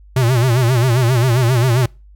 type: tone with vibrato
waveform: square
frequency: 123.3 Hz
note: B2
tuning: 2 cents flat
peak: -12 dBFS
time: 0.16-1.86 s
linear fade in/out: 5 ms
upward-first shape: sine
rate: 7.5 Hz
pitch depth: 130 cents each way
effects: noise-tail reverb RT60 0.3 s tail -26 dB re dry + added 50 Hz sine -40 dBFS peak until 2.15 s